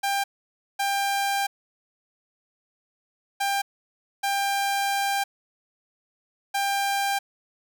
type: tone bursts at uneven times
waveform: sawtooth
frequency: 795 Hz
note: G5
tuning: 24 cents sharp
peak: -19 dBFS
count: 5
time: 0.03-0.24 / 0.79-1.47 / 3.4-3.62 / 4.23-5.24 / 6.54-7.19 s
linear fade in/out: 10 ms
effects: none

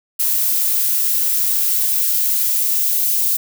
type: noise with high-pass filter sweep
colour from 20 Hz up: violet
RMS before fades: -17 dBFS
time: 0.19-3.37 s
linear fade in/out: 10 ms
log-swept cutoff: 330 to 2900 Hz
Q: 0.74
effects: none

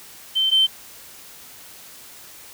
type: tone pair in turn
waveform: sine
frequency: 3100 / 3100 Hz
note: G7 / G7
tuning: -20 / -20 cents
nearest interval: unison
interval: 0 cents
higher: neither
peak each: -16 / -12 dBFS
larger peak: second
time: 0.35-0.51 / 0.51-0.67 s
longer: neither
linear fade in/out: 20 ms
effects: tanh soft clip ceiling -9 dBFS + white hiss -43 dBFS RMS until 2.53 s

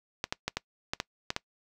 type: clicks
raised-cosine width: 0.2 ms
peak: -12 dBFS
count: 8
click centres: 0.241 / 0.325 / 0.48 / 0.57 / 0.935 / 1.001 / 1.304 / 1.364 s
effects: noise-tail reverb RT60 0.1 s tail -23 dB re dry

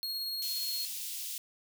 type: tone with tremolo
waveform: 45% pulse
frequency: 4286 Hz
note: C8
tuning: 41 cents sharp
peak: -32 dBFS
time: 0.03-0.85 s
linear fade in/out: 0 ms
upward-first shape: triangle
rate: 17 Hz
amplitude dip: 25%
type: high-pass noise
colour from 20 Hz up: white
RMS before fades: -39 dBFS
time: 0.42-1.38 s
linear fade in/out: 2 ms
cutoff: 2900 Hz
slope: 24 dB/octave
effects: none

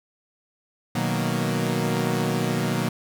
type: chord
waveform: sawtooth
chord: B major seventh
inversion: none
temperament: equal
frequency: 123.47 / 155.56 / 185 / 233.1 Hz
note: B2 / D#3 / F#3 / A#3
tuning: 0 / 0 / 0 / 0 cents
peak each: -24 dBFS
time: 0.95-2.89 s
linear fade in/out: 5 ms
effects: none

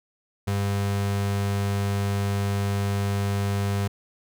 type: tone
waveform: 35% pulse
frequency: 100 Hz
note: G2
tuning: 35 cents sharp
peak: -21 dBFS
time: 0.47-3.88 s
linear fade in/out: 10 ms
effects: none

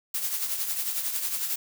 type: noise with tremolo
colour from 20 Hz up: blue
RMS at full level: -27 dBFS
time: 0.14-1.56 s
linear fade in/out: 5 ms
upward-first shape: triangle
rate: 11 Hz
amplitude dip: 60%
effects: none

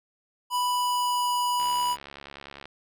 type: tone with pitch glide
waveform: square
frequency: 987.8 to 981 Hz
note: B5 to B5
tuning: 0 to -12 cents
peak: -24 dBFS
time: 0.5-1.97 s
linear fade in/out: 50 ms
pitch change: -12 cents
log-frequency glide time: 0.7-1.29 s
type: click train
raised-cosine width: 0.3 ms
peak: -25 dBFS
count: 75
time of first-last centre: 1.6-2.656 s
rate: 70.1 Hz
effects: none

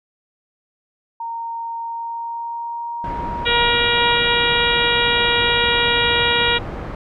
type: tone with pitch glide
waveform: sine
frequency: 924 to 953.3 Hz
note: A#5 to A#5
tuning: -16 to +39 cents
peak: -24 dBFS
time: 1.2-4.34 s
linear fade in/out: 5 ms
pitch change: +55 cents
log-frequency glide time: 1.77-4.1 s
type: low-pass noise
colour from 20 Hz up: pink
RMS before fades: -29 dBFS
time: 3.04-6.95 s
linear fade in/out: 2 ms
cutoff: 1300 Hz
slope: 12 dB/octave
type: harmonic tone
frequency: 475 Hz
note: A#4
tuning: 33 cents sharp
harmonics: 1 / 2 / 3 / 4 / 5 / 6 / 7 / 8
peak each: -23 / -23 / -23 / -23 / -23 / -23 / -23 / -23 dBFS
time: 3.45-6.59 s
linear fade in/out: 20 ms
type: clicks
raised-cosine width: 2 ms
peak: -17 dBFS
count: 2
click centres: 5.64 / 5.882 s
effects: none

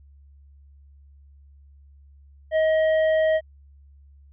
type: tone with hard clipping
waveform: sine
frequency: 632 Hz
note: D#5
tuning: 27 cents sharp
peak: -19 dBFS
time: 2.51-3.41 s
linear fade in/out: 50 ms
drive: 7 dB
effects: added 70 Hz sine -48 dBFS peak until 4.32 s + resampled to 8000 Hz

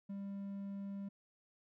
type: tone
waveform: triangle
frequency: 198.3 Hz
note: G3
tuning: 20 cents sharp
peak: -39 dBFS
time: 0.09-1.09 s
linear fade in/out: 10 ms
effects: none

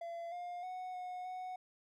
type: tone with pitch steps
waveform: triangle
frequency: 679 / 708 / 737 / 728 / 738 Hz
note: F5 / F5 / F#5 / F#5 / F#5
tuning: -49 / +23 / -7 / -28 / -5 cents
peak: -39 dBFS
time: 0.01-1.56 s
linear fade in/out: 5 ms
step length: 310 ms
effects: none

